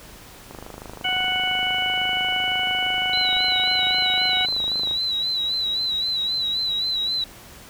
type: click train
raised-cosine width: 1 ms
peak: -22 dBFS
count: 115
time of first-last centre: 0.51-4.912 s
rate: 25.9 Hz
type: harmonic tone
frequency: 740 Hz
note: F#5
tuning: in tune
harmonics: 1 / 2 / 3 / 4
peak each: -28 / -29 / -26 / -23 dBFS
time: 1.04-4.46 s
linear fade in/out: 10 ms
type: tone with vibrato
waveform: sine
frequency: 3951 Hz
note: B7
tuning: in tune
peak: -21 dBFS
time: 3.13-7.24 s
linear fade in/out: 2 ms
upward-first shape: sine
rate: 3.8 Hz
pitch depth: 58 cents each way
effects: pink hiss -44 dBFS RMS until 7.69 s